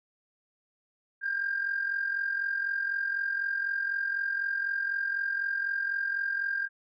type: tone with amplitude modulation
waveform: sine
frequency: 1600 Hz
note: G6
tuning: 35 cents sharp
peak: -24 dBFS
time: 1.21-6.69 s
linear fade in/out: 50 ms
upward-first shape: sine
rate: 44 Hz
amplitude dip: 65%
effects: tanh soft clip ceiling -21 dBFS